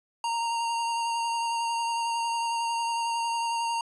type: tone with vibrato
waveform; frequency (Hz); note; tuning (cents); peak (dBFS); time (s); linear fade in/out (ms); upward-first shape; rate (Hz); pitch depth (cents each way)
square; 928; A#5; -8; -27; 0.24-3.81; 2; sine; 11; 14
effects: resampled to 24000 Hz